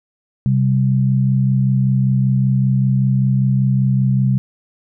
sine tone pair together, 130.81 / 195.99 Hz, C3 / G3, 0 / 0 cents, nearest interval perfect fifth, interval 700 cents, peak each -13 / -18 dBFS, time 0.46-4.38 s, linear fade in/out 0 ms, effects none

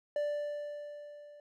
triangle tone with level ramp, 587.3 Hz, D5, in tune, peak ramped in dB -27 to -49 dBFS, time 0.16-1.4 s, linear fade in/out 2 ms, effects none

